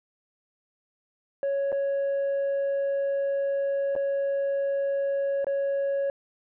sine tone with dropouts, 555 Hz, C#5, 2 cents sharp, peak -21 dBFS, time 1.43-6.1 s, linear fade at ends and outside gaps 1 ms, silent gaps 1.719-1.726 / 3.953-3.962 / 5.445-5.468 s, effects tanh soft clip ceiling -23 dBFS

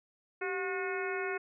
harmonic tone with a mistuned harmonic, 362.7 Hz, F#4, 34 cents flat, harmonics 1 / 2 / 3 / 4 / 5 / 6 / 7, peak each -35 / -42 / -44 / -39 / -43 / -42 / -45 dBFS, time 0.41-1.38 s, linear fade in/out 10 ms, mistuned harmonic 1, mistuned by +110 cents, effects none

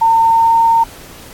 sine tone with pitch glide, 908 to 914.8 Hz, A#5 to A#5, -46 to -33 cents, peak -7 dBFS, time 0.01-0.84 s, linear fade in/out 10 ms, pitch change +13 cents, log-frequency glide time 0.24-0.55 s, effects pink hiss -36 dBFS RMS until 1.33 s + AAC 64 kbps

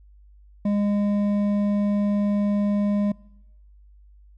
triangle tone with hard clipping, 204.5 Hz, G#3, 26 cents flat, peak -21 dBFS, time 0.65-3.12 s, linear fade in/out 5 ms, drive 11 dB, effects noise-tail reverb RT60 1.0 s tail -25 dB re dry + added 50 Hz sine -48 dBFS peak until 4.37 s

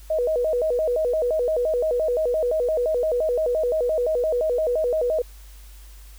sine tone with vibrato, 554.4 Hz, C#5, in tune, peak -19 dBFS, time 0.1-5.22 s, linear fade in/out 5 ms, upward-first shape square, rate 5.8 Hz, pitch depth 220 cents each way, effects added 50 Hz sine -41 dBFS peak until 6.18 s + white hiss -52 dBFS RMS until 6.18 s

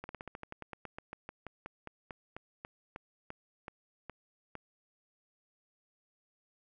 slowing click train, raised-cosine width 0.5 ms, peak -27 dBFS, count 25, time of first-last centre 0.04-4.553 s, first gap 51 ms, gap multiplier 1.1, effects none

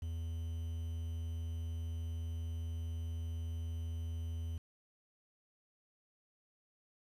triangle tone with quantisation, 82.41 Hz, E2, in tune, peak -35 dBFS, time 0.02-4.58 s, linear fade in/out 5 ms, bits 10, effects resampled to 32000 Hz

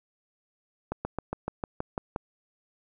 slowing click train, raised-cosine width 1 ms, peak -16 dBFS, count 9, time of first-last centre 0.92-2.161 s, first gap 130 ms, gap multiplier 1.05, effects none

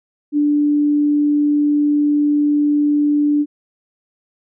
sine tone, 293.7 Hz, D4, in tune, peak -12 dBFS, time 0.32-3.46 s, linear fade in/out 50 ms, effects none

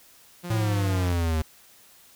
sawtooth tone, 175.8 Hz, F3, 12 cents sharp, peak -29 dBFS, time 0.43-1.14 s, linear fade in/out 20 ms
square exponential sweep, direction down, 113.1 to 77.5 Hz, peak -23 dBFS, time 0.5-1.42 s, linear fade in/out 5 ms
effects white hiss -54 dBFS RMS until 2.15 s

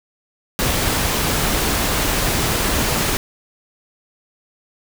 pink noise, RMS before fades -19 dBFS, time 0.59-3.17 s, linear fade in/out 0 ms, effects none

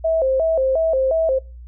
sine tone with vibrato, 585 Hz, D5, 7 cents flat, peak -15 dBFS, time 0.04-1.39 s, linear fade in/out 10 ms, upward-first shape square, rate 2.8 Hz, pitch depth 180 cents each way, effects noise-tail reverb RT60 0.3 s tail -24 dB re dry + added 60 Hz sine -35 dBFS peak until 1.67 s

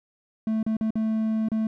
triangle tone with dropouts, 220 Hz, A3, in tune, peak -20 dBFS, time 0.47-1.67 s, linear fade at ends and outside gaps 2 ms, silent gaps 0.629-0.664 / 0.768-0.81 / 0.906-0.955 / 1.486-1.517 s, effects none

